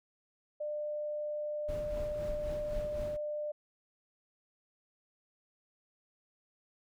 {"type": "tone", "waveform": "sine", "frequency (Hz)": 598, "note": "D5", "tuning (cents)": 31, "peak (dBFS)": -34, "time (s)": [0.6, 3.52], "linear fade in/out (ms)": 10}
{"type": "noise with tremolo", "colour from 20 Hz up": "brown", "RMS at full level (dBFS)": -39, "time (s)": [1.68, 3.17], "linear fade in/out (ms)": 10, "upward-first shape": "sine", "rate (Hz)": 3.9, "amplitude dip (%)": 50}
{"effects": []}